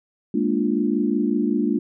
sine chord, Bb dominant seventh, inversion third, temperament equal, 207.7 / 233.1 / 293.7 / 349.2 Hz, Ab3 / Bb3 / D4 / F4, 0 / 0 / 0 / 0 cents, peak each -24 / -23 / -23 / -26 dBFS, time 0.34-1.79 s, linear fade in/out 5 ms, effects none

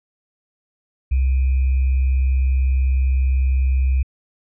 sine tone with sample-and-hold, 65.41 Hz, C2, in tune, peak -14 dBFS, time 1.11-4.03 s, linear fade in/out 10 ms, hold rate 2450 Hz, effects resampled to 8000 Hz

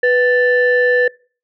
sine tone pair together, 493.9 / 1760.1 Hz, B4 / A6, 0 / 0 cents, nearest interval octave + minor seventh, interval 2200 cents, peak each -11 / -13 dBFS, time 0.03-1.08 s, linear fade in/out 5 ms, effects noise-tail reverb RT60 0.4 s tail -25 dB re dry + tanh soft clip ceiling -5 dBFS

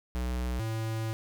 square tone pair in turn, 61.74 / 111.48 Hz, B1 / A2, 0 / +23 cents, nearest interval minor seventh, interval 1023 cents, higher second, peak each -30 / -31 dBFS, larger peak first, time 0.15-0.6 / 0.6-1.13 s, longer second, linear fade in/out 0 ms, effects none

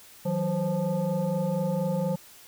sine tone with frequency modulation, 184.6 Hz, F#3, 4 cents flat, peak -24 dBFS, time 0.25-2.16 s, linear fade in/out 10 ms, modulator 345 Hz, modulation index 1.3, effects white hiss -51 dBFS RMS until 2.47 s

